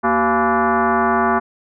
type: tone with frequency modulation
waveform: sine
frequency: 233.1 Hz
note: A#3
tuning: in tune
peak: -13 dBFS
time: 0.03-1.4 s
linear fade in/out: 20 ms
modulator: 308 Hz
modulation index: 4
effects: none